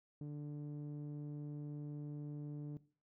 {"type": "tone with low-pass filter", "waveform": "sawtooth", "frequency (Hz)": 147.3, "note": "D3", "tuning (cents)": 6, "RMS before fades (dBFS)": -45, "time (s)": [0.21, 2.77], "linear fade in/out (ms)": 0, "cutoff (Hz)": 310, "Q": 1.3, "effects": ["noise-tail reverb RT60 0.4 s tail -18 dB re dry"]}